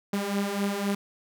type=beating tone pair; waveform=sawtooth; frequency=198.1 / 202 Hz; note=G3 / G#3; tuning=+18 / -48 cents; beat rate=3.9 Hz; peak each=-27 / -24 dBFS; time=0.13-0.95 s; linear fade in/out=5 ms; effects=none